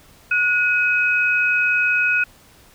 sine tone pair together, 1457 / 2531 Hz, F#6 / D#7, -27 / +29 cents, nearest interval minor seventh, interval 956 cents, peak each -18 dBFS, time 0.31-2.24 s, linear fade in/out 5 ms, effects pink hiss -50 dBFS RMS until 2.74 s

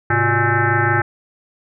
sine tone with frequency modulation, 830.6 Hz, G#5, in tune, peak -13 dBFS, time 0.1-1.02 s, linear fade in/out 5 ms, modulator 241 Hz, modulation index 4.1, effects none

